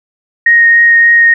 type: tone with vibrato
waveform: sine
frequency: 1864.7 Hz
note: A#6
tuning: in tune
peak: -3 dBFS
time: 0.46-1.34 s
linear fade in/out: 5 ms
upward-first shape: triangle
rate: 3.4 Hz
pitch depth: 9 cents each way
effects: none